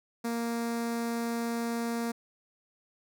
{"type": "tone with notch filter", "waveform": "sawtooth", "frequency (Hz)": 233.1, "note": "A#3", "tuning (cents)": 0, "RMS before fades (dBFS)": -32, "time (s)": [0.24, 2.12], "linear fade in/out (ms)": 10, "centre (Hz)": 3000, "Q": 1.7, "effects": []}